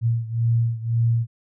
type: beating tone pair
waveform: sine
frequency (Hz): 115.4 / 117.3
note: A#2 / A#2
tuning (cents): -17 / +11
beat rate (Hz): 1.9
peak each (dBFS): -20 / -23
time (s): 0.01-1.27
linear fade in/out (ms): 50
effects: none